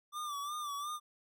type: tone with vibrato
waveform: square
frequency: 1174.7 Hz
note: D6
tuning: in tune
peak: -38 dBFS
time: 0.12-1 s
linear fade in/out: 50 ms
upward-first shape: sine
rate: 2.8 Hz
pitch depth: 67 cents each way
effects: none